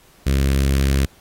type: tone with notch filter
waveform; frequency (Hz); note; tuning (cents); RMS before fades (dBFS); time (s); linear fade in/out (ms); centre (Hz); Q
sawtooth; 68; C#2; -33; -17; 0.26-1.06; 10; 850; 0.72
effects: pink hiss -52 dBFS RMS until 1.2 s + AAC 48 kbps